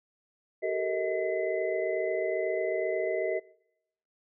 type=tone cluster; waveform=sine; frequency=382.3 / 436.5 / 464.6 / 633 / 2029 Hz; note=G4 / A4 / A#4 / D#5 / B6; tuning=-43 / -14 / -6 / +30 / +46 cents; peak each=-32 / -37 / -34 / -31 / -39 dBFS; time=0.62-3.4 s; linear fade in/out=20 ms; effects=noise-tail reverb RT60 0.8 s tail -23 dB re dry